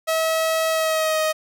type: tone with pitch glide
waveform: sawtooth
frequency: 644 to 626.4 Hz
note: E5 to D#5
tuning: -41 to +11 cents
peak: -15 dBFS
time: 0.07-1.33 s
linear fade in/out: 20 ms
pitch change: -48 cents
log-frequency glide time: 0.69-1.21 s
effects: none